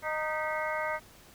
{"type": "harmonic tone with a mistuned harmonic", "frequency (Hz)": 309.1, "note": "D#4", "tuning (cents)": -11, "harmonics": [2, 3, 4, 5, 6, 7], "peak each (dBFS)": [-34, -36, -37, -38, -39, -39], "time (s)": [0.02, 1], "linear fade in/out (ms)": 50, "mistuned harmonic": 6, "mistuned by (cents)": 86, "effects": ["pink hiss -55 dBFS RMS until 1.34 s"]}